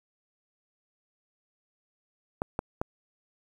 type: clicks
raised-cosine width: 1 ms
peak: -14 dBFS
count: 3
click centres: 2.419 / 2.591 / 2.815 s
effects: 8-bit